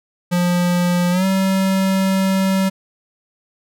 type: tone with pitch glide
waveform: square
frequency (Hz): 176.6 to 191.47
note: F3 to G3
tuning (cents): +20 to -40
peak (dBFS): -15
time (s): 0.31-2.7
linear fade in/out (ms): 20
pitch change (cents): +140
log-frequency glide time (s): 1.11-1.25
effects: none